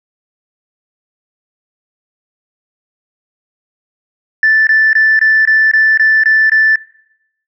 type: tone bursts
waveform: sine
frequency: 1760 Hz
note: A6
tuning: in tune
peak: -5 dBFS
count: 9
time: 4.43-6.758 s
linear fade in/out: 2 ms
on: 240 ms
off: 21 ms
effects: noise-tail reverb RT60 0.8 s tail -21 dB re dry + tanh soft clip ceiling -2 dBFS